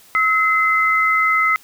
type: tone pair together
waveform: sine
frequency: 1293.1 / 2054 Hz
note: E6 / C7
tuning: -34 / -33 cents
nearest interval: minor sixth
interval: 801 cents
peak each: -16 dBFS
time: 0.15-1.56 s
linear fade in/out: 0 ms
effects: white hiss -48 dBFS RMS until 1.63 s